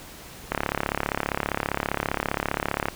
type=click train; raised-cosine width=0.5 ms; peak=-8 dBFS; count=84; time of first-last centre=0.52-2.885 s; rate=35.1 Hz; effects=pink hiss -43 dBFS RMS until 2.95 s